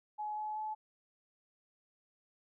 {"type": "tone with pitch steps", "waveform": "sine", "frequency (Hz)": [846, 853.4, 860.8], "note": ["G#5", "G#5", "A5"], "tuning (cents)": [32, 47, -38], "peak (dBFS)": -36, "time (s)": [0.18, 0.75], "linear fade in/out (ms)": 20, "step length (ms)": 190, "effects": []}